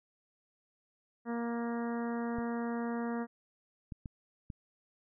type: harmonic tone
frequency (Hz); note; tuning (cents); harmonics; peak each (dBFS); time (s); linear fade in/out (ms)
234.7; A#3; +12; 1 / 2 / 3 / 4 / 5 / 6 / 7 / 8; -34 / -40 / -44 / -46 / -48 / -50 / -51 / -52; 1.25-3.27; 50
type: clicks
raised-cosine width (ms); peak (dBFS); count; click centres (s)
5; -29; 4; 2.386 / 3.922 / 4.058 / 4.502
effects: none